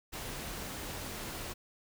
pink noise, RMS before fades -41 dBFS, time 0.12-1.54 s, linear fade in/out 20 ms, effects none

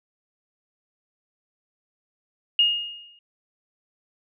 sine tone with exponential decay, 2851 Hz, F7, 35 cents sharp, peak -13 dBFS, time 2.59-3.19 s, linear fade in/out 2 ms, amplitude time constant 130 ms, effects none

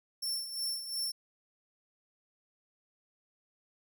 sawtooth tone with tremolo, 5410 Hz, E8, 44 cents sharp, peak -29 dBFS, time 0.22-1.12 s, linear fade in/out 10 ms, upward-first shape sine, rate 2.8 Hz, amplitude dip 65%, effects none

